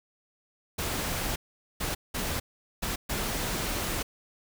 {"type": "noise bursts at uneven times", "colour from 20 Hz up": "pink", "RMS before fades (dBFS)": -31, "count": 5, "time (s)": [[0.78, 1.36], [1.8, 1.95], [2.14, 2.4], [2.82, 2.96], [3.09, 4.03]], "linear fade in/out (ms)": 10, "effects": []}